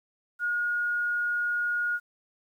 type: tone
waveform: sine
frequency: 1437 Hz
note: F6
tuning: 49 cents sharp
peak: -25 dBFS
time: 0.39-2 s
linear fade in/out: 50 ms
effects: 10-bit